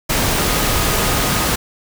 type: tone in noise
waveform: sine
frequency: 1244.5 Hz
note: D#6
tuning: in tune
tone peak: -28 dBFS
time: 0.4-1.48 s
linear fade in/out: 10 ms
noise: pink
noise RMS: -17 dBFS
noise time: 0.09-1.56 s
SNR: -14 dB
effects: none